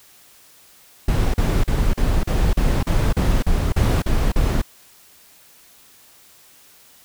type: noise bursts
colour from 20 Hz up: brown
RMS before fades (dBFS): -17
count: 12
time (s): 1.08-4.618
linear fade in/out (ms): 5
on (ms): 260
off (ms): 38
effects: white hiss -50 dBFS RMS until 7.04 s